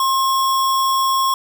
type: tone with sample-and-hold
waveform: sine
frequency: 1066 Hz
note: C6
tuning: 32 cents sharp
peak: -14 dBFS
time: 0-1.34 s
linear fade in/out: 2 ms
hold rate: 4410 Hz
effects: none